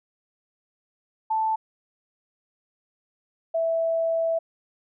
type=tone pair in turn; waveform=sine; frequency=880 / 658.1 Hz; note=A5 / E5; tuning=0 / -3 cents; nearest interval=perfect fourth; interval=503 cents; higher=first; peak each=-21 dBFS; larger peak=neither; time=1.3-1.56 / 3.54-4.39 s; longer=second; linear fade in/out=10 ms; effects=none